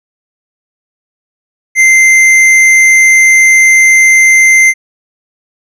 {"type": "tone with hard clipping", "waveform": "sine", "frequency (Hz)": 2082, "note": "C7", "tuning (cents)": -9, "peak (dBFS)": -4, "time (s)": [1.75, 4.74], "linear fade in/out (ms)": 50, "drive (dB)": 9, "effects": []}